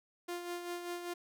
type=tone with tremolo; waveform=sawtooth; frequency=350 Hz; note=F4; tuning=4 cents sharp; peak=-33 dBFS; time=0.28-1.14 s; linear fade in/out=10 ms; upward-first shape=sine; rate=5.1 Hz; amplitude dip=50%; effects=none